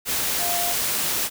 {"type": "tone in noise", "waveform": "sine", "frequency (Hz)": 698.5, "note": "F5", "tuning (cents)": 0, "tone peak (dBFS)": -27, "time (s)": [0.38, 0.75], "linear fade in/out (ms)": 50, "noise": "white", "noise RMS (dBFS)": -24, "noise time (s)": [0.05, 1.3], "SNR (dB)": -6, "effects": []}